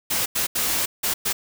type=noise bursts at uneven times; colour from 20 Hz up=white; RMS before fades=-23 dBFS; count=5; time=0.1-0.26 / 0.35-0.47 / 0.55-0.86 / 1.03-1.14 / 1.25-1.33 s; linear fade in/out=10 ms; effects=none